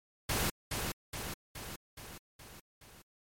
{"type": "noise with echo", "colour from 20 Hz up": "pink", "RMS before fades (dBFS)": -32, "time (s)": [0.29, 0.5], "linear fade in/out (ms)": 5, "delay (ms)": 420, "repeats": 6, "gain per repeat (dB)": -4, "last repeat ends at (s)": 3.02, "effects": ["MP3 64 kbps"]}